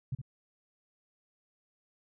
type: tone with echo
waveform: sine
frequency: 130 Hz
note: C3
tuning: 11 cents flat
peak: -30 dBFS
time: 0.12-0.15 s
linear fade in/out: 5 ms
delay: 66 ms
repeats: 1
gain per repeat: -7 dB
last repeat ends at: 0.216 s
effects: none